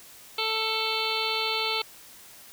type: harmonic tone with a mistuned harmonic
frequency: 441.8 Hz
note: A4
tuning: 7 cents sharp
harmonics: 1 / 2 / 3 / 5 / 6 / 7 / 8 / 9 / 10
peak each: -34 / -34 / -34 / -34 / -34 / -34 / -34 / -34 / -34 dBFS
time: 0.38-1.82 s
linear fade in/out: 5 ms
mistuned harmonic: 9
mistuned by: +19 cents
effects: white hiss -49 dBFS RMS until 2.52 s